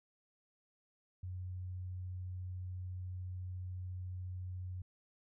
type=tone; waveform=sine; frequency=91.4 Hz; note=F#2; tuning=21 cents flat; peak=-40 dBFS; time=1.23-4.82 s; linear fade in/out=5 ms; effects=none